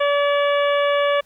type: harmonic tone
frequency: 573 Hz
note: D5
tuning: 43 cents flat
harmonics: 1 / 2 / 3 / 4 / 5 / 6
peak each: -17 / -23 / -27 / -29 / -31 / -33 dBFS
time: 0-1.21 s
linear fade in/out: 10 ms
effects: pink hiss -57 dBFS RMS until 1.25 s